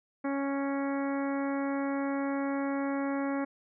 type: harmonic tone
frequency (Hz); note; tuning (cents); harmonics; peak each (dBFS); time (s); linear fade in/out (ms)
277.2; C#4; 0; 1 / 2 / 3 / 4 / 5 / 6 / 7 / 8; -30 / -36 / -40 / -42 / -44 / -46 / -47 / -48; 0.24-3.45; 10
effects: none

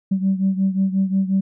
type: beating tone pair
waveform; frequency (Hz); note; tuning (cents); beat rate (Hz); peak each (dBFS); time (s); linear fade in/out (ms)
sine; 190.8 / 196.4; G3 / G3; -47 / +4; 5.6; -17 / -21; 0.11-1.41; 10
effects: tanh soft clip ceiling -10 dBFS

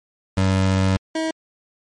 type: tone pair in turn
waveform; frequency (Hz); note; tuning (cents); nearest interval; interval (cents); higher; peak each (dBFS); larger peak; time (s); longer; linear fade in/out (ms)
25% pulse; 95.2 / 320.2; F#2 / D#4; +50 / +50; octave + major sixth; 2100; second; -12 / -17; first; 0.37-0.97 / 1.15-1.31; first; 5
effects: low-pass 8000 Hz 12 dB/octave + MP3 48 kbps

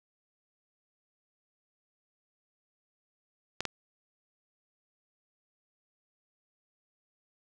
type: clicks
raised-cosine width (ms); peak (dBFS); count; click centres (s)
0.2; -14; 2; 3.606 / 3.653
effects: 8-bit

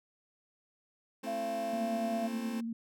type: chord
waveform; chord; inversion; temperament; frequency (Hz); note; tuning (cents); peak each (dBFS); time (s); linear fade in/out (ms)
sawtooth; A minor; none; just; 220 / 264 / 330; A3 / C4 / E4; 0 / +16 / +2; -38 / -38 / -43; 1.23-2.61; 10
type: tone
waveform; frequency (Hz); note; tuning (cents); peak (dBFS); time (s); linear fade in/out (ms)
sine; 680; F5; -46; -33; 1.26-2.28; 20
type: tone with vibrato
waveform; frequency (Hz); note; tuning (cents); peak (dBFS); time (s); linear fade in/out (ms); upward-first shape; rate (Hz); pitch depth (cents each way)
sine; 229.5; A#3; -27; -34; 1.73-2.73; 5; sine; 17; 24
effects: none

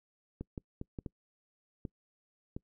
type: clicks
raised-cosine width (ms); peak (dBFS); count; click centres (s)
3; -26; 7; 0.41 / 0.578 / 0.814 / 0.988 / 1.062 / 1.852 / 2.565
effects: noise-tail reverb RT60 0.1 s tail -26 dB re dry

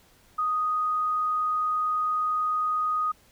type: tone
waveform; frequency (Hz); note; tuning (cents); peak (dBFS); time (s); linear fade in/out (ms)
sine; 1244.5; D#6; 0; -23; 0.38-3.12; 10
effects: pink hiss -59 dBFS RMS until 3.31 s

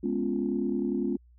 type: chord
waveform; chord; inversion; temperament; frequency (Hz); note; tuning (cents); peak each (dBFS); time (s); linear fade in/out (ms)
sine; C# dominant seventh; second; equal; 207.7 / 246.9 / 277.2 / 349.2; G#3 / B3 / C#4 / E#4; 0 / 0 / 0 / 0; -31; 0.03-1.17; 10
effects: tanh soft clip ceiling -16 dBFS + added 60 Hz sine -54 dBFS peak until 1.38 s

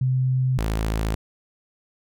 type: tone pair in turn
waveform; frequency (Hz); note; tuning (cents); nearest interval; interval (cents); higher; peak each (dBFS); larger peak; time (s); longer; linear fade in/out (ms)
sine / sawtooth; 129.2 / 54.32; C3 / A1; -21 / -22; octave + minor third; 1501; first; -18; neither; 0.01-0.58 / 0.58-1.15; neither; 5
effects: none

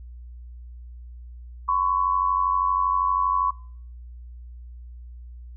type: tone pair together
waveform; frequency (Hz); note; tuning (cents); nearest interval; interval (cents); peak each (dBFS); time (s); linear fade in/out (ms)
sine; 1020.4 / 1113; C6 / C#6; -44 / +7; major second; 151; -23 / -21; 1.68-3.51; 10
effects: noise-tail reverb RT60 0.6 s tail -25 dB re dry + added 60 Hz sine -38 dBFS peak until 5.56 s

